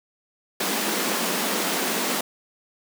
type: high-pass noise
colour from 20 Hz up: pink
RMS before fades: -25 dBFS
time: 0.6-2.21 s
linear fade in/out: 5 ms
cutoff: 180 Hz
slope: 96 dB/octave
effects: none